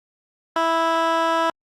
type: tone with band-pass filter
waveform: 15% pulse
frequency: 329 Hz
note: E4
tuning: 3 cents flat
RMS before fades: -20 dBFS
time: 0.56-1.5 s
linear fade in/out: 2 ms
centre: 1200 Hz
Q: 0.84
effects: Opus 48 kbps